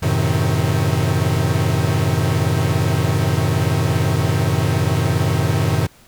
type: chord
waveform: 45% pulse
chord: F# diminished seventh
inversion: none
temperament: equal with one note detuned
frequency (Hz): 92.5 / 110 / 130.81 / 158.19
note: F#2 / A2 / C3 / Eb3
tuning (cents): 0 / 0 / 0 / +29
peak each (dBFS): -21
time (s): 0.02-5.87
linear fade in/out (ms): 10
effects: pink hiss -49 dBFS RMS until 6.07 s